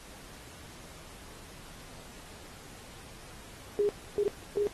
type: tone bursts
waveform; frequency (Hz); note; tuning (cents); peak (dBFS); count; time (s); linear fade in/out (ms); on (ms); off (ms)
sine; 411.3; G#4; -17; -24; 3; 3.79-4.67; 0; 100; 290
effects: pink hiss -50 dBFS RMS until 4.73 s + AAC 32 kbps